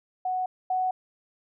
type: tone pair in turn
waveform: sine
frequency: 740 / 742.7 Hz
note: F#5 / F#5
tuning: 0 / +6 cents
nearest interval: unison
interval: 6 cents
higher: second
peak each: -25 / -23 dBFS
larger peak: second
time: 0.25-0.46 / 0.7-0.91 s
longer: neither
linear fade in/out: 5 ms
effects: none